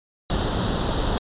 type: noise with comb filter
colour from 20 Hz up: pink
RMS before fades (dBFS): -23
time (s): 0.3-1.18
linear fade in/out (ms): 0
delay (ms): 0.22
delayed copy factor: +0.8
effects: resampled to 8000 Hz